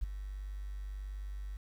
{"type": "tone with ADSR envelope", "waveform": "sine", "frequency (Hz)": 49.26, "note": "G1", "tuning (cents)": 9, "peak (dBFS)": -24, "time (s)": [0.01, 1.57], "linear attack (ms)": 25, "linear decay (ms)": 6, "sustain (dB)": -14, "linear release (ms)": 5, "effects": ["tanh soft clip ceiling -26 dBFS", "10-bit"]}